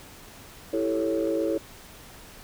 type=chord; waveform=sine; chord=A dominant seventh; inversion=second; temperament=equal; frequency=329.6 / 392 / 440 / 554.4 Hz; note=E4 / G4 / A4 / C#5; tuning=0 / 0 / 0 / 0 cents; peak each=-26 / -32 / -28 / -28 dBFS; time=0.73-1.58 s; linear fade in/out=5 ms; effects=tanh soft clip ceiling -16 dBFS + pink hiss -47 dBFS RMS until 2.43 s